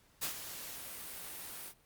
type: noise with ADSR envelope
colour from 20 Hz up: white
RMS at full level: -35 dBFS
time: 0.21-1.74 s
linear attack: 22 ms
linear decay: 100 ms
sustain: -10 dB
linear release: 66 ms
effects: pink hiss -67 dBFS RMS until 1.85 s + Opus 48 kbps

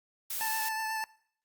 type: noise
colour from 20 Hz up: blue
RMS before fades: -35 dBFS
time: 0.3-0.69 s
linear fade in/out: 5 ms
type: tone with vibrato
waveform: 25% pulse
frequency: 880 Hz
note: A5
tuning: in tune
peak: -28 dBFS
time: 0.41-1.04 s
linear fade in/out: 0 ms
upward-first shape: triangle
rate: 8.2 Hz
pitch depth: 20 cents each way
effects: noise-tail reverb RT60 0.6 s tail -21 dB re dry + Opus 48 kbps

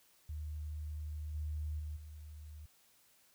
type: tone with level steps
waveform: sine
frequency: 76 Hz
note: D#2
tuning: 40 cents flat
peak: -39 / -36 / -39 / -47 dBFS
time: 0.29-2.66 s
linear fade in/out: 5 ms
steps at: 1.34 / 1.79 / 1.96 s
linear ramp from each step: 10 ms
effects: white hiss -68 dBFS RMS until 3.34 s

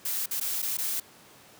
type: noise with dropouts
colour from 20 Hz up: blue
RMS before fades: -30 dBFS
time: 0.05-1 s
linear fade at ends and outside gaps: 5 ms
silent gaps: 0.26-0.31 / 0.4-0.41 / 0.62-0.625 / 0.772-0.784 s
effects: pink hiss -53 dBFS RMS until 1.59 s + high-pass 150 Hz 12 dB/octave

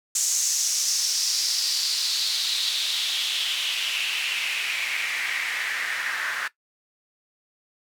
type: noise with band-pass filter sweep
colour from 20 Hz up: white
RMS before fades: -26 dBFS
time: 0.15-6.48 s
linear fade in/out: 5 ms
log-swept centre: 6800 to 1600 Hz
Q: 3.8
effects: noise-tail reverb RT60 0.1 s tail -17 dB re dry

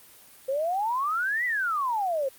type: exponential two-way sweep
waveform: sine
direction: up then down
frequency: 517 to 2019 to 517 Hz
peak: -24 dBFS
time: 0.48-2.29 s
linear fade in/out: 10 ms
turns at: 1.45 s
effects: white hiss -52 dBFS RMS until 2.38 s + Opus 32 kbps

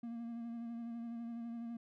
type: tone with vibrato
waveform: triangle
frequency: 233.1 Hz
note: A#3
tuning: in tune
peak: -39 dBFS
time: 0.03-1.77 s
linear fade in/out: 5 ms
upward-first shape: sine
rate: 12 Hz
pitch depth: 25 cents each way
effects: none

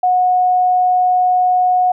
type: tone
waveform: sine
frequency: 730 Hz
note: F#5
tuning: 24 cents flat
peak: -10 dBFS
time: 0.03-1.92 s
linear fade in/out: 5 ms
effects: none

